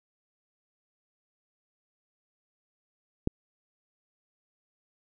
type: click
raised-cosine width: 3 ms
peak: -12 dBFS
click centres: 3.274 s
effects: none